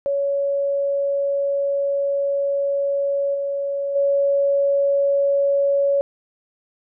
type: tone with level steps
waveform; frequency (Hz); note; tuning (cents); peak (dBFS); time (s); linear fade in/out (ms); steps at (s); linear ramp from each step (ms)
sine; 560; C#5; +18; -18 / -21 / -15; 0.06-6.01; 0; 3.34 / 3.95; 10
effects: none